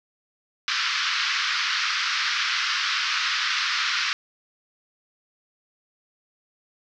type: band-pass noise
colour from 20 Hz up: pink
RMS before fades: -25 dBFS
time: 0.68-4.13 s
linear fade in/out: 0 ms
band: 1200 to 5500 Hz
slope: 48 dB/octave
effects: none